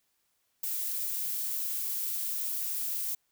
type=noise; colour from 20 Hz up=violet; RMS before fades=-33 dBFS; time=0.63-3.15 s; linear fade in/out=5 ms; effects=white hiss -75 dBFS RMS until 3.31 s